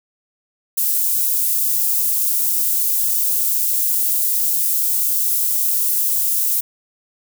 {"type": "high-pass noise", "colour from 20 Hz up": "white", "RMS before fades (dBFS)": -18, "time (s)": [0.77, 6.61], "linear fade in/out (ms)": 10, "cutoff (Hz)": 11000, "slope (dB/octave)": 12, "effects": []}